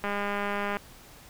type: click train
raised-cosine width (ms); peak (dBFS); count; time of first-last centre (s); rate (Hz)
0.5; -16; 149; 0.04-0.769; 203
effects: pink hiss -51 dBFS RMS until 1.29 s